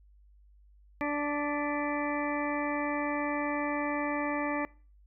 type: harmonic tone with a mistuned harmonic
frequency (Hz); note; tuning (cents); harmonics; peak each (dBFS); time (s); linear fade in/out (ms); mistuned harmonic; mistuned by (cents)
292.4; D4; -7; 1 / 2 / 3 / 4 / 6 / 7 / 8; -32 / -35 / -37 / -38 / -40 / -40 / -41; 1.01-4.65; 0; 7; -38
effects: noise-tail reverb RT60 0.4 s tail -23 dB re dry + added 50 Hz sine -56 dBFS peak until 5.06 s